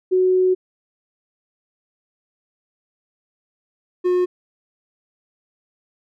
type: tone pair in turn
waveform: sine / triangle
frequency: 370 / 360.7 Hz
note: F#4 / F#4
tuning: 0 / -44 cents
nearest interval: unison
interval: 44 cents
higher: first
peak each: -13 dBFS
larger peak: neither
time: 0.11-0.55 / 4.04-4.26 s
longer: first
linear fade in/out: 20 ms
effects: none